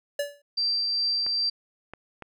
square tone with exponential decay, 575 Hz, D5, 37 cents flat, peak -23 dBFS, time 0.19-0.42 s, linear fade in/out 5 ms, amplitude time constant 48 ms
sine tone with tremolo, 4699 Hz, D8, in tune, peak -22 dBFS, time 0.57-1.5 s, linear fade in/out 10 ms, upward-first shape triangle, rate 2.5 Hz, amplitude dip 25%
clicks, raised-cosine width 0.5 ms, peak -24 dBFS, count 3, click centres 1.265 / 1.936 / 2.223 s
effects none

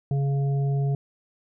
harmonic tone, 139.2 Hz, C#3, 8 cents sharp, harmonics 1 / 3 / 5, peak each -21 / -35 / -39 dBFS, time 0.11-0.95 s, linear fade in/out 2 ms, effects none

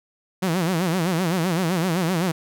sawtooth tone with vibrato, 174.61 Hz, F3, in tune, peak -16 dBFS, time 0.42-2.32 s, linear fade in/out 10 ms, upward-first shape sine, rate 7.8 Hz, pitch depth 160 cents each way, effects none

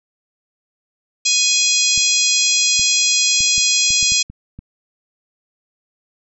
harmonic tone, 830.6 Hz, G#5, in tune, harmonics 3 / 4 / 5 / 6 / 7 / 8 / 9, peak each -21 / -21 / -21 / -21 / -21 / -21 / -21 dBFS, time 1.25-4.23 s, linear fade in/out 10 ms
clicks, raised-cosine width 5 ms, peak -21 dBFS, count 9, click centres 1.977 / 2.795 / 3.406 / 3.58 / 3.905 / 4.028 / 4.121 / 4.3 / 4.59 s
effects none

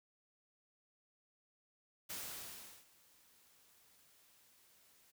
white noise with ADSR envelope, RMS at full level -44 dBFS, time 2.09-5.12 s, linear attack 16 ms, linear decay 740 ms, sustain -24 dB, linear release 22 ms, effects none

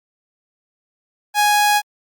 sawtooth tone, 830.6 Hz, G#5, in tune, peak -9 dBFS, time 1.34-1.82 s, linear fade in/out 50 ms, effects Opus 48 kbps

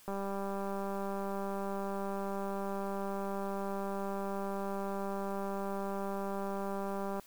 click train, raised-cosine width 1 ms, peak -25 dBFS, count 1403, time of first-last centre 0.08-7.197 s, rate 197 Hz, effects white hiss -59 dBFS RMS until 7.26 s

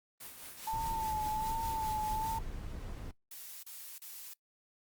white noise with tremolo, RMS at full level -46 dBFS, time 0.2-2.39 s, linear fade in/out 10 ms, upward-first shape sine, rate 4.9 Hz, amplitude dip 45%
sine tone with vibrato, 880 Hz, A5, in tune, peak -33 dBFS, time 0.67-2.39 s, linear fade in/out 5 ms, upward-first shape sine, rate 1.3 Hz, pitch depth 42 cents each way
brown noise, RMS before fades -42 dBFS, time 0.73-3.11 s, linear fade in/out 2 ms
blue noise bursts, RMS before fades -47 dBFS, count 3, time 3.31-4.336 s, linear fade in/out 5 ms, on 320 ms, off 33 ms
effects noise-tail reverb RT60 0.1 s tail -19 dB re dry + Opus 32 kbps

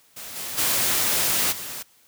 white noise with level steps, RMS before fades -37 / -32 / -22 / -34 dBFS, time 0.16-1.83 s, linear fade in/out 10 ms, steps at 0.35 / 0.57 / 1.51 s, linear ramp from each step 20 ms, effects white hiss -58 dBFS RMS until 2.07 s + high-pass 60 Hz 12 dB/octave

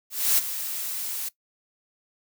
blue noise with ADSR envelope, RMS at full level -19 dBFS, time 0.1-1.29 s, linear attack 280 ms, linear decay 19 ms, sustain -12 dB, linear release 8 ms, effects noise-tail reverb RT60 0.1 s tail -19 dB re dry

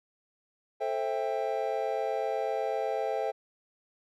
triangle chord, A minor seventh, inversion none, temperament just, 440 / 528 / 660 / 792 Hz, A4 / C5 / E5 / G5, 0 / +16 / +2 / +18 cents, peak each -32 dBFS, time 0.8-3.32 s, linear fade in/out 20 ms, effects none

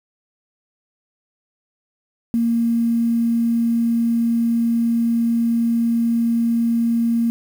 sine tone with quantisation, 232.3 Hz, A#3, 6 cents flat, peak -15 dBFS, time 2.34-7.3 s, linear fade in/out 0 ms, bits 7, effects none

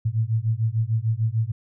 sine beating tone pair, 108.8 / 115.5 Hz, A2 / A#2, -19 / -16 cents, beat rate 6.7 Hz, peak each -23 dBFS, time 0.05-1.52 s, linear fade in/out 10 ms, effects none

